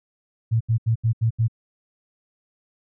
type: tone bursts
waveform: sine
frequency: 113.5 Hz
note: A#2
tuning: 46 cents flat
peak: -16 dBFS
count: 6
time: 0.51-1.482 s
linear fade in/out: 20 ms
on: 97 ms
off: 78 ms
effects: none